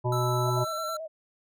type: harmonic tone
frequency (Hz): 123.47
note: B2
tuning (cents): 0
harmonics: 1 / 3 / 5 / 7 / 8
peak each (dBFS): -26 / -31 / -33 / -34 / -35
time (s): 0.04-0.65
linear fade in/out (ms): 20
type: tone with pitch glide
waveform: square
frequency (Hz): 1318.5 to 1346.2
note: E6 to E6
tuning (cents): 0 to +36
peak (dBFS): -32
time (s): 0.12-0.97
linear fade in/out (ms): 5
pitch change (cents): +36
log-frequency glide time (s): 0.4-0.82
type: tone with vibrato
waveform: sine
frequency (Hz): 631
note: D#5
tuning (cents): +24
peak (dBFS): -34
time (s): 0.45-1.08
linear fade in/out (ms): 20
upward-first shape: square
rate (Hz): 9.1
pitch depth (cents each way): 42
effects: none